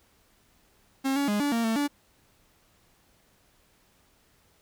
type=tone with pitch steps; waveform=45% pulse; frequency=268.9 / 282.1 / 206.8 / 287.9 / 231.2 / 224.3 / 288.5 Hz; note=C4 / C#4 / G#3 / D4 / A#3 / A3 / D4; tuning=+47 / +30 / -7 / -34 / -14 / +34 / -31 cents; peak=-24 dBFS; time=1.04-1.88 s; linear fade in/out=20 ms; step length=120 ms; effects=pink hiss -64 dBFS RMS until 4.61 s